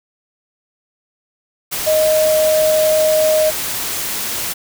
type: tone in noise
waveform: sine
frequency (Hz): 622.3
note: D#5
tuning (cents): 0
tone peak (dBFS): -11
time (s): 1.86-3.51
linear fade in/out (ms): 20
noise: white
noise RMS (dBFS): -22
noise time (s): 1.71-4.54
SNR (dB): +8
effects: none